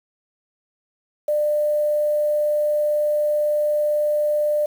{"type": "tone with quantisation", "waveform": "sine", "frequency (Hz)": 597, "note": "D5", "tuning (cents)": 28, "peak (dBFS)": -17, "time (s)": [1.28, 4.66], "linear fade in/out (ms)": 5, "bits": 7, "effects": []}